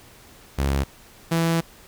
sawtooth tone pair in turn, 68.9 / 165.73 Hz, C#2 / E3, -10 / +10 cents, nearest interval octave + minor third, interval 1520 cents, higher second, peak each -16 / -15 dBFS, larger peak second, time 0.58-0.84 / 1.31-1.61 s, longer second, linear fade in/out 10 ms, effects pink hiss -49 dBFS RMS until 1.87 s

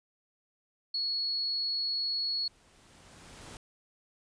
sine tone, 4358 Hz, C#8, 30 cents flat, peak -29 dBFS, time 0.94-2.48 s, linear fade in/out 5 ms
pink noise with exponential growth, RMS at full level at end -46 dBFS, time 1.31-3.57 s, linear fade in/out 1 ms, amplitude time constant 490 ms
effects resampled to 22050 Hz

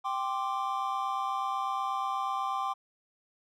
triangle chord, G suspended fourth, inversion none, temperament equal, 784 / 1046.5 / 1174.7 Hz, G5 / C6 / D6, 0 / 0 / 0 cents, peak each -32 dBFS, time 0.04-2.74 s, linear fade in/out 20 ms, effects none

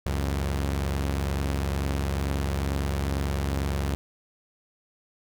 sawtooth tone pair together, 69 / 91.19 Hz, C#2 / F#2, -7 / -25 cents, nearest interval perfect fourth, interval 482 cents, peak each -22 / -28 dBFS, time 0.06-3.95 s, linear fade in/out 0 ms, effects none

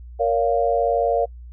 sine chord, Bb minor, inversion none, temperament equal with one note detuned, 466.2 / 565 / 698.5 Hz, Bb4 / Db5 / F5, 0 / +33 / 0 cents, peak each -21 dBFS, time 0.19-1.26 s, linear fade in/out 20 ms, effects noise-tail reverb RT60 0.1 s tail -25 dB re dry + added 60 Hz sine -36 dBFS peak until 1.52 s

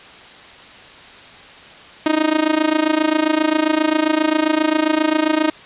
sawtooth tone with amplitude modulation, 311.1 Hz, D#4, in tune, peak -7 dBFS, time 2.06-5.5 s, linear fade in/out 2 ms, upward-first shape sine, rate 27.5 Hz, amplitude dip 85%, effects white hiss -40 dBFS RMS until 5.65 s + resampled to 8000 Hz

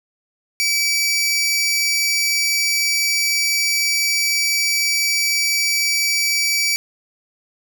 20% pulse tone pair together, 2302 / 5626 Hz, D7 / F8, -35 / +12 cents, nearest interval octave + minor third, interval 1547 cents, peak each -12 / -20 dBFS, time 0.6-6.76 s, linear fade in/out 0 ms, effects none

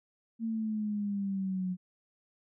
sine exponential sweep, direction down, 228.4 to 181 Hz, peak -30 dBFS, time 0.39-1.77 s, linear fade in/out 50 ms, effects none

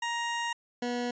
20% pulse tone pair in turn, 939 / 243 Hz, A#5 / B3, +12 / -28 cents, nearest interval octave + major seventh, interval 2340 cents, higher first, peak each -25 dBFS, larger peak neither, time 0.02-0.53 / 0.82-1.11 s, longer first, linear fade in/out 5 ms, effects resampled to 16000 Hz

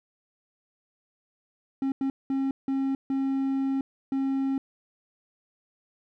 triangle tone bursts at uneven times, 270 Hz, C#4, 45 cents flat, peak -22 dBFS, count 6, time 1.82-1.92 / 2.01-2.1 / 2.3-2.51 / 2.68-2.95 / 3.1-3.81 / 4.12-4.58 s, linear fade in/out 2 ms, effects none

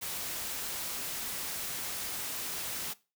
white noise, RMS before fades -37 dBFS, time 0.01-2.94 s, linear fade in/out 20 ms, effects noise-tail reverb RT60 0.3 s tail -20 dB re dry

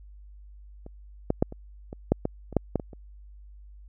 clicks, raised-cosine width 2 ms, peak -29 / -9 / -7 / -26 / -24 / -6 / -12 / -26 / -7 / -10 / -20 / -30 dBFS, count 12, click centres 0.864 / 1.304 / 1.425 / 1.524 / 1.929 / 2.12 / 2.254 / 2.527 / 2.567 / 2.757 / 2.798 / 2.932 s, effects added 50 Hz sine -45 dBFS peak until 3.88 s

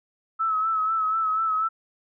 sine tone with vibrato, 1300 Hz, E6, 24 cents flat, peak -21 dBFS, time 0.39-1.69 s, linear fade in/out 20 ms, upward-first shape sine, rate 4.1 Hz, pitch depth 40 cents each way, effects none

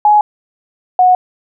sine tone pair in turn, 839 / 732.7 Hz, G#5 / F#5, +17 / -17 cents, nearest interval major second, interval 234 cents, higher first, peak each -5 dBFS, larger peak neither, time 0.05-0.21 / 0.99-1.15 s, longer neither, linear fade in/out 2 ms, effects none

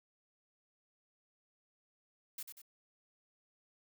blue noise with echo, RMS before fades -43 dBFS, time 2.38-2.43 s, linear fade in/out 5 ms, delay 94 ms, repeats 2, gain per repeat -6 dB, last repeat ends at 2.618 s, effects none

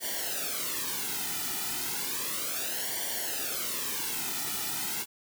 white noise with flanger, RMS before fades -33 dBFS, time 0-5.06 s, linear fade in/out 50 ms, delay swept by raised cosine 0.77 to 1.87 ms, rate 0.33 Hz, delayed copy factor -0.8, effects none

